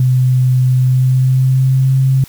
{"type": "tone with pitch glide", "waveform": "sine", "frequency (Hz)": [127.7, 132.82], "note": ["C3", "C3"], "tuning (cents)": [-42, 26], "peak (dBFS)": -8, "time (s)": [0, 2.24], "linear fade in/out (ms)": 2, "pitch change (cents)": 68, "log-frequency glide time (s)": [0.78, 1.95], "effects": ["white hiss -40 dBFS RMS until 2.28 s"]}